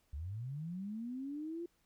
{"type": "linear sweep", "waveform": "sine", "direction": "up", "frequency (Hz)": [65.41, 349.2], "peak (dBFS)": -39, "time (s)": [0.13, 1.66], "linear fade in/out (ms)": 5, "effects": ["pink hiss -75 dBFS RMS until 1.85 s"]}